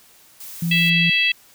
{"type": "noise", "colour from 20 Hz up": "blue", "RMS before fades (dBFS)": -36, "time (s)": [0.4, 0.9], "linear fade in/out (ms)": 5}
{"type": "tone", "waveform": "sine", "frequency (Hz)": 168.9, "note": "E3", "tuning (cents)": 42, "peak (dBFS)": -19, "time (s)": [0.62, 1.1], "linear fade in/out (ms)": 5}
{"type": "harmonic tone", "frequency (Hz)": 659.3, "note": "E5", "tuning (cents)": 0, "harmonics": [3, 4, 5, 6, 7], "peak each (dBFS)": [-24, -17, -21, -32, -33], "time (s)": [0.71, 1.32], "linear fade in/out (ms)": 5}
{"effects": ["white hiss -51 dBFS RMS until 1.54 s"]}